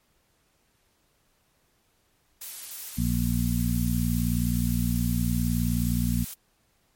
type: noise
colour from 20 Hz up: blue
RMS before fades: -37 dBFS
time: 2.41-6.34 s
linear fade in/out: 5 ms
type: harmonic tone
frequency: 59.3 Hz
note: A#1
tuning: 30 cents sharp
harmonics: 1 / 2 / 3 / 4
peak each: -28 / -28 / -28 / -28 dBFS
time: 2.97-6.25 s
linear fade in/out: 20 ms
effects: pink hiss -68 dBFS RMS until 6.95 s + MP3 64 kbps